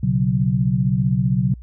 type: chord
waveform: sine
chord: B suspended second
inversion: none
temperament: just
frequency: 123.47 / 138.9 / 185.21 Hz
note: B2 / C#3 / F#3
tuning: 0 / +4 / +2 cents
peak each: -20 dBFS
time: 0.03-1.54 s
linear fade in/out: 5 ms
effects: added 60 Hz sine -35 dBFS peak until 1.62 s